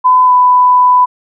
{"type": "tone with pitch glide", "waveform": "sine", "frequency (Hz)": [1009, 996.3], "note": ["B5", "B5"], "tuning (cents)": [37, 15], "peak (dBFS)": -4, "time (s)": [0.04, 1.06], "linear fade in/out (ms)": 20, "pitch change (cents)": -22, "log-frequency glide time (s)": [0.25, 0.32], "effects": []}